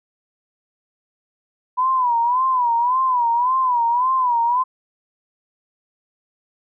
sine tone with vibrato, 987.8 Hz, B5, in tune, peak -15 dBFS, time 1.77-4.64 s, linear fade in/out 20 ms, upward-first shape sine, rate 1.8 Hz, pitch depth 110 cents each way, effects none

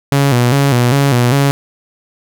sawtooth tone with vibrato, 130.5 Hz, C3, 4 cents flat, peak -5 dBFS, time 0.12-1.51 s, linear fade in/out 0 ms, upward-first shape square, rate 2.5 Hz, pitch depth 120 cents each way, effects none

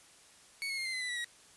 30% pulse tone with pitch steps, 2223 / 2175 / 2128 / 2081 / 2036 / 1991.9 / 1948.7 / 1906.4 Hz, C#7 / C#7 / C7 / C7 / C7 / B6 / B6 / A#6, +4 / -33 / +29 / -10 / -48 / +14 / -24 / +38 cents, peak -32 dBFS, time 0.62-1.244 s, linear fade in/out 0 ms, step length 78 ms, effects white hiss -59 dBFS RMS until 1.56 s + resampled to 24000 Hz

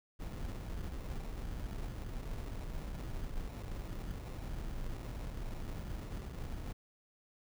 brown noise with sample-and-hold, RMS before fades -41 dBFS, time 0.19-6.73 s, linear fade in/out 10 ms, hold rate 1575 Hz, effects none

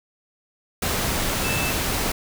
sine tone in noise, 2637 Hz, E7, in tune, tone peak -27 dBFS, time 1.44-1.71 s, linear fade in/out 5 ms, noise pink, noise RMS -24 dBFS, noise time 0.82-2.12 s, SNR -6 dB, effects none

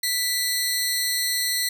20% pulse tone pair together, 1975.5 / 4239 Hz, B6 / C8, 0 / +22 cents, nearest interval octave + minor second, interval 1322 cents, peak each -21 / -18 dBFS, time 0.03-1.69 s, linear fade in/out 5 ms, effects none

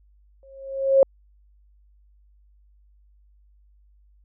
sine tone with exponential growth, 541 Hz, C#5, 42 cents flat, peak -9 dBFS, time 0.43-1.03 s, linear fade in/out 1 ms, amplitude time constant 130 ms, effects added 50 Hz sine -54 dBFS peak until 4.24 s

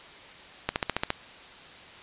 click train, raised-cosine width 0.3 ms, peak -9 dBFS, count 7, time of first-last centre 0.69-1.104 s, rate 14.5 Hz, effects white hiss -47 dBFS RMS until 2.02 s + resampled to 8000 Hz

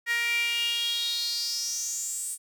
sawtooth tone with high-pass filter sweep, 470.2 Hz, A#4, 15 cents sharp, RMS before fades -29 dBFS, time 0.06-2.38 s, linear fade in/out 50 ms, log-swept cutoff 1900 to 9000 Hz, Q 7.1, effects none

